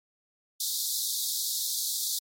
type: high-pass noise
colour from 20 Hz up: pink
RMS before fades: -30 dBFS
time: 0.6-2.19 s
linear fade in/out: 5 ms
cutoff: 3600 Hz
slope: 96 dB/octave
effects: MP3 64 kbps